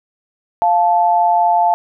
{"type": "tone pair together", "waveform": "sine", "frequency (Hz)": [698.5, 874.2], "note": ["F5", "A5"], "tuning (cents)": [0, -11], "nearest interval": "major third", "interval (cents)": 389, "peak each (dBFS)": -13, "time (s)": [0.62, 1.74], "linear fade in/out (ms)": 0, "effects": []}